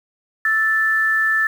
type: tone pair together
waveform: sine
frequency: 1318.5 / 1760 Hz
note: E6 / A6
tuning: 0 / 0 cents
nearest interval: perfect fourth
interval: 500 cents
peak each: -24 / -15 dBFS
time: 0.45-1.47 s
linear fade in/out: 2 ms
effects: 7-bit